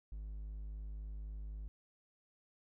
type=tone; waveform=triangle; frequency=51.91 Hz; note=G#1; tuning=in tune; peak=-40 dBFS; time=0.12-1.68 s; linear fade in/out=0 ms; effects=none